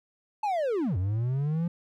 triangle linear two-way sweep, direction down then up, 874 to 87.31 to 174.4 Hz, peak -23 dBFS, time 0.43-1.68 s, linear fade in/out 5 ms, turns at 0.97 s, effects none

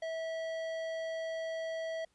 sine tone with tanh clipping, 650 Hz, E5, 24 cents flat, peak -37 dBFS, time 0.02-2.05 s, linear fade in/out 5 ms, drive 14 dB, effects pink hiss -74 dBFS RMS until 2.14 s + resampled to 24000 Hz

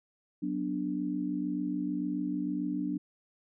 sine chord, B minor, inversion second, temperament equal, 185 / 246.9 / 293.7 Hz, F#3 / B3 / D4, 0 / 0 / 0 cents, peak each -36 / -36 / -32 dBFS, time 0.42-2.98 s, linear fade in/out 10 ms, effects none

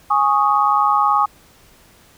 sine chord, Ab suspended fourth, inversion none, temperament just, 830.6 / 1107.5 / 1245.9 Hz, Ab5 / Db6 / Eb6, 0 / -2 / +2 cents, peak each -17 dBFS, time 0.1-1.26 s, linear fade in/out 10 ms, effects pink hiss -50 dBFS RMS until 2.17 s

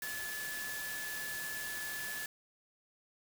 sine tone in noise, 1724 Hz, A6, 36 cents flat, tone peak -40 dBFS, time 0.02-2.26 s, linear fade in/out 2 ms, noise white, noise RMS -43 dBFS, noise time 0.02-2.26 s, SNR 0 dB, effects none

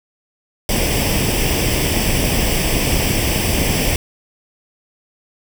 pink noise with comb filter, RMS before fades -17 dBFS, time 0.69-3.96 s, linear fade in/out 2 ms, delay 0.37 ms, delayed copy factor +0.7, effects none

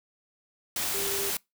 sine tone in noise, 397.1 Hz, G4, 22 cents sharp, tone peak -34 dBFS, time 0.94-1.3 s, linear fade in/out 2 ms, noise white, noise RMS -30 dBFS, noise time 0.76-1.37 s, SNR -7 dB, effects noise-tail reverb RT60 0.2 s tail -25 dB re dry

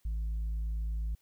sine tone, 54.3 Hz, A1, 22 cents flat, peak -28 dBFS, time 0.05-1.15 s, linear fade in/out 5 ms, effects tanh soft clip ceiling -30 dBFS + white hiss -72 dBFS RMS until 1.21 s

